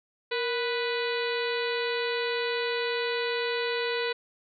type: harmonic tone with a mistuned harmonic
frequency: 493.9 Hz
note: B4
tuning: in tune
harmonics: 1 / 2 / 3 / 4 / 5 / 6 / 7 / 8 / 9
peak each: -29 / -37 / -36 / -36 / -37 / -41 / -42 / -37 / -44 dBFS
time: 0.31-4.13 s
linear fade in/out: 10 ms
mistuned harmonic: 1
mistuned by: -84 cents
effects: none